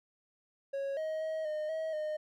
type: tone with pitch steps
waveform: triangle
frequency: 551 / 630 / 634 / 612 / 638 / 613 Hz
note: C#5 / D#5 / D#5 / D#5 / D#5 / D#5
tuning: -11 / +21 / +32 / -29 / +43 / -26 cents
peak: -31 dBFS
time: 0.73-2.17 s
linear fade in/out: 10 ms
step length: 240 ms
effects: none